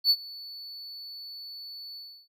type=tone with ADSR envelope; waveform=triangle; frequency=4460 Hz; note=C#8; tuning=10 cents sharp; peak=-15 dBFS; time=0.04-2.28 s; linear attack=61 ms; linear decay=55 ms; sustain=-23 dB; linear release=320 ms; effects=none